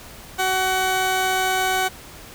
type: tone pair together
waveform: 15% pulse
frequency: 375.6 / 751.2 Hz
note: F#4 / F#5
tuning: +26 / +26 cents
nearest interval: octave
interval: 1200 cents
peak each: -18 / -16 dBFS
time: 0.38-1.89 s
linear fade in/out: 20 ms
effects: pink hiss -41 dBFS RMS until 2.34 s